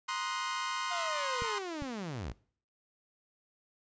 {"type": "chord", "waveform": "sawtooth", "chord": "C half-diminished seventh", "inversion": "third", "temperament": "equal with one note detuned", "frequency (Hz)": [947, 1046.5, 1244.5, 1480], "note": ["Bb5", "C6", "Eb6", "Gb6"], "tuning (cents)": [27, 0, 0, 0], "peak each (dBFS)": [-37, -32, -37, -38], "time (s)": [0.08, 1.59], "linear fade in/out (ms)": 10}
{"type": "linear sweep", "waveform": "sawtooth", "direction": "down", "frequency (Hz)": [720, 43.82], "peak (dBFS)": -33, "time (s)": [0.9, 2.33], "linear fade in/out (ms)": 20}
{"type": "clicks", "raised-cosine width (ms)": 5, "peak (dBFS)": -28, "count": 2, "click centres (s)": [1.421, 1.822]}
{"effects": ["noise-tail reverb RT60 0.5 s tail -21 dB re dry", "resampled to 16000 Hz"]}